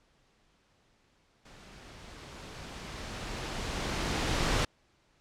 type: noise with level ramp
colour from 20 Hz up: pink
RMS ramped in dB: -53 to -27 dBFS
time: 1.45-4.65 s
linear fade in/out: 5 ms
effects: pink hiss -68 dBFS RMS until 5.2 s + low-pass 6000 Hz 12 dB/octave